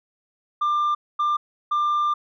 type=tone bursts at uneven times; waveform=sine; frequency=1192 Hz; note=D6; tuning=25 cents sharp; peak=-16 dBFS; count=3; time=0.61-0.95 / 1.19-1.37 / 1.71-2.14 s; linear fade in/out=10 ms; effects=tanh soft clip ceiling -18 dBFS